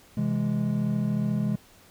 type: chord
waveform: triangle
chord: C augmented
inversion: none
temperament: equal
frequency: 130.81 / 164.81 / 207.7 Hz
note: C3 / E3 / G#3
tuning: 0 / 0 / 0 cents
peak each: -27 / -28 / -24 dBFS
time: 0.17-1.56 s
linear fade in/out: 5 ms
effects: pink hiss -55 dBFS RMS until 1.9 s

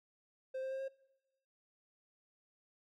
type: tone with pitch steps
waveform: triangle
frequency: 523.3 / 527.9 / 532.4 / 537.1 Hz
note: C5 / C5 / C5 / C5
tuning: 0 / +15 / +30 / +45 cents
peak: -36 dBFS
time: 0.54-0.884 s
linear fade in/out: 10 ms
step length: 86 ms
effects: noise-tail reverb RT60 1.0 s tail -22 dB re dry

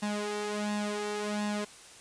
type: tone with flanger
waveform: sawtooth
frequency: 208.3 Hz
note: G#3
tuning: 5 cents sharp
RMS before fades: -33 dBFS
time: 0.02-1.65 s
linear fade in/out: 10 ms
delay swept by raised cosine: 1.1 to 2.6 ms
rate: 1.4 Hz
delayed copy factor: +0.7
effects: white hiss -51 dBFS RMS until 2 s + resampled to 22050 Hz

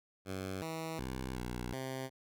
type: tone with pitch steps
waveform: 10% pulse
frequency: 94.8 / 161.6 / 64.4 / 61 / 131.7 Hz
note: F#2 / E3 / C2 / B1 / C3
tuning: +43 / -34 / -27 / -21 / +12 cents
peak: -30 dBFS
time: 0.25-2.1 s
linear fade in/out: 50 ms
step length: 370 ms
effects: none

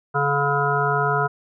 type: harmonic tone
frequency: 142.3 Hz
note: C#3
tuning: 46 cents sharp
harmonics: 1 / 3 / 5 / 7 / 9 / 10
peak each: -25 / -25 / -25 / -25 / -25 / -25 dBFS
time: 0.14-1.28 s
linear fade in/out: 20 ms
effects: none

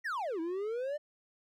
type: exponential two-way sweep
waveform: triangle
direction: down then up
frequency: 1970 to 317.8 to 609 Hz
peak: -31 dBFS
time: 0.04-0.98 s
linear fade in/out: 20 ms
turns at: 0.4 s
effects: none

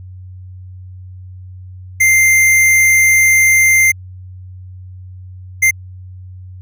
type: tone bursts at uneven times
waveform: square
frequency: 2093 Hz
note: C7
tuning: in tune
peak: -8 dBFS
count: 2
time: 2-3.92 / 5.62-5.71 s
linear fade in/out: 10 ms
effects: added 92 Hz sine -30 dBFS peak until 6.61 s

